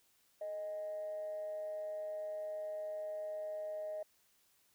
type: tone with amplitude modulation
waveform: sine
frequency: 622.3 Hz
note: D#5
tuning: in tune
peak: -36 dBFS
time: 0.41-4.03 s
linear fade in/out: 5 ms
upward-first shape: sine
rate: 191 Hz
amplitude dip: 40%
effects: tanh soft clip ceiling -34 dBFS + white hiss -72 dBFS RMS until 4.74 s